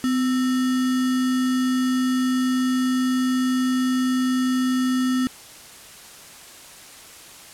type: tone with sample-and-hold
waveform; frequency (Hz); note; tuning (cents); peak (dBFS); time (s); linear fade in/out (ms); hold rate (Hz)
sine; 254.9; C4; -45; -18; 0.04-5.27; 0; 1575
effects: white hiss -43 dBFS RMS until 7.53 s + low-pass 11000 Hz 12 dB/octave